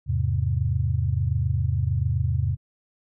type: chord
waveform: sine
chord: E augmented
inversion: none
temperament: equal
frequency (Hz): 82.41 / 103.83 / 130.81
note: E2 / G#2 / B#2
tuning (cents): 0 / 0 / 0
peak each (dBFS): -25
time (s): 0.06-2.57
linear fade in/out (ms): 50
effects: none